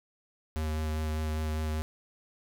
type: tone with vibrato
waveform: square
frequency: 77.78 Hz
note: D#2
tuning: in tune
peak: -30 dBFS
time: 0.56-1.82 s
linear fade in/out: 0 ms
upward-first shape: sine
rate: 5 Hz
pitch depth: 13 cents each way
effects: none